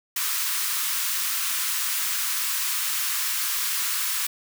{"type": "high-pass noise", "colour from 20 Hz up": "white", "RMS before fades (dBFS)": -26, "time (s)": [0.16, 4.27], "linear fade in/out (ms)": 5, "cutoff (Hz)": 1000, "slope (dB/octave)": 48, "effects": []}